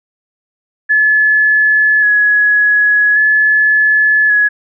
sine tone with vibrato, 1700 Hz, G#6, 40 cents sharp, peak -7 dBFS, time 0.89-4.49 s, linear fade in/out 20 ms, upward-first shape square, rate 0.44 Hz, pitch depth 18 cents each way, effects none

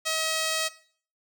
5% pulse tone, 638 Hz, D#5, 43 cents sharp, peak -14 dBFS, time 0.05-0.69 s, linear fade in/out 20 ms, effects noise-tail reverb RT60 0.5 s tail -18 dB re dry

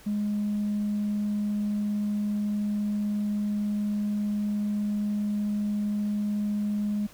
triangle tone with tanh clipping, 207.7 Hz, G#3, in tune, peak -25 dBFS, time 0.06-7.07 s, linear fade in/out 10 ms, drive 5 dB, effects pink hiss -52 dBFS RMS until 7.13 s

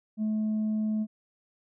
sine tone with tanh clipping, 215.6 Hz, A3, 35 cents flat, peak -26 dBFS, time 0.17-1.07 s, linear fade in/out 50 ms, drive 1 dB, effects none

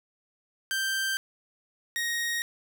sawtooth tone pair in turn, 1568 / 1873.9 Hz, G6 / A#6, 0 / +9 cents, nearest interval minor third, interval 309 cents, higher second, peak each -23 / -24 dBFS, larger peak first, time 0.71-1.17 / 1.96-2.42 s, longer neither, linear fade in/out 0 ms, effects none

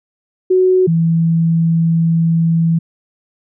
sine tone pair in turn, 370.7 / 165.13 Hz, F#4 / E3, +3 / +3 cents, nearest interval octave + major second, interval 1400 cents, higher first, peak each -8 / -10 dBFS, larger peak first, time 0.5-0.87 / 0.87-2.79 s, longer second, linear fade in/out 10 ms, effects none

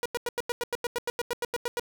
sawtooth tone bursts, 480.9 Hz, B4, 46 cents flat, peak -23 dBFS, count 16, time 0.03-1.796 s, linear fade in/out 0 ms, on 26 ms, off 90 ms, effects none

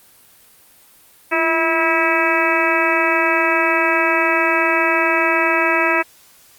harmonic tone with a mistuned harmonic, 324.8 Hz, E4, 26 cents flat, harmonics 1 / 2 / 3 / 4 / 5 / 6 / 7 / 8, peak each -22 / -22 / -22 / -22 / -22 / -22 / -22 / -22 dBFS, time 1.31-6.03 s, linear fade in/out 20 ms, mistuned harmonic 1, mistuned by +78 cents, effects white hiss -49 dBFS RMS until 6.58 s + Opus 32 kbps

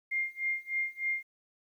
sine tone with tremolo, 2115 Hz, C7, 18 cents sharp, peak -27 dBFS, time 0.11-1.23 s, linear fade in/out 10 ms, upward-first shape sine, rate 3.3 Hz, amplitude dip 95%, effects 11-bit

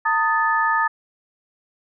sine tone cluster, 906 / 1247 / 1746 Hz, A#5 / D#6 / A6, -50 / +3 / -14 cents, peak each -21 dBFS, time 0.05-0.88 s, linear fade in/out 10 ms, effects none

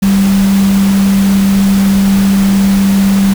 sine tone in noise, 196 Hz, G3, in tune, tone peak -6 dBFS, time 0.02-3.34 s, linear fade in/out 10 ms, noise pink, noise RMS -21 dBFS, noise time 0.02-3.34 s, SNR +12 dB, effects none

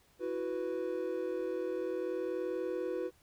triangle chord, E suspended second, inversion none, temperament equal, 329.6 / 370 / 493.9 Hz, E4 / F#4 / B4, 0 / 0 / 0 cents, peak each -38 / -35 / -35 dBFS, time 0.19-3.11 s, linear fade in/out 50 ms, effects pink hiss -67 dBFS RMS until 3.22 s

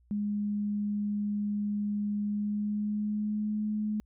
sine tone with pitch glide, 206.6 to 212.3 Hz, G#3 to G#3, -9 to +38 cents, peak -28 dBFS, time 0.11-4 s, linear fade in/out 0 ms, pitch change +47 cents, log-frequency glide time 2.22-3.63 s, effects added 60 Hz sine -61 dBFS peak until 4.05 s

